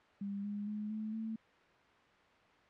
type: tone with pitch steps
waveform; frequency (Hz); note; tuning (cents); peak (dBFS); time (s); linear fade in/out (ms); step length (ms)
sine; 200 / 205.3 / 210.7 / 216.2 / 221.9; G3 / G#3 / G#3 / A3 / A3; +35 / -20 / +25 / -30 / +15; -37; 0.21-1.36; 5; 230
effects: white hiss -64 dBFS RMS until 2.69 s + low-pass 2000 Hz 12 dB/octave